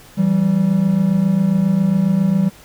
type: tone pair together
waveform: triangle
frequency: 165.9 / 193.27 Hz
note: E3 / G3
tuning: +11 / -24 cents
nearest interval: minor third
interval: 265 cents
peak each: -16 / -12 dBFS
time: 0.17-2.5 s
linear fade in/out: 20 ms
effects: pink hiss -44 dBFS RMS until 2.64 s